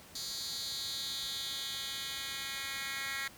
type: tone with high-pass filter sweep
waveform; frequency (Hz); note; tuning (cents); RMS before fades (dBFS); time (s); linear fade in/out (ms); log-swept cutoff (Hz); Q
10% pulse; 272.6; C#4; -29; -39; 0.15-3.28; 5; 4800 to 2100; 3.1
effects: pink hiss -54 dBFS RMS until 3.37 s + high-pass 60 Hz 12 dB/octave